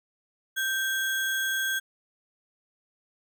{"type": "tone with sample-and-hold", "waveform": "sine", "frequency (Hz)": 1568, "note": "G6", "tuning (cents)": 0, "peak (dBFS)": -25, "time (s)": [0.56, 1.8], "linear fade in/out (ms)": 20, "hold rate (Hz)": 4900, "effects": []}